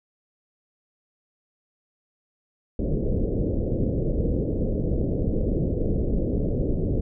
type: low-pass noise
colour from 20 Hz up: pink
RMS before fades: -24 dBFS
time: 2.79-7.01 s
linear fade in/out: 5 ms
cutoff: 540 Hz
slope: 48 dB/octave
effects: none